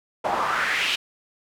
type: noise with band-pass filter sweep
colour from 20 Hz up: pink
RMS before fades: -24 dBFS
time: 0.24-0.96 s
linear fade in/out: 10 ms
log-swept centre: 700 to 3200 Hz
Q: 2.9
effects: none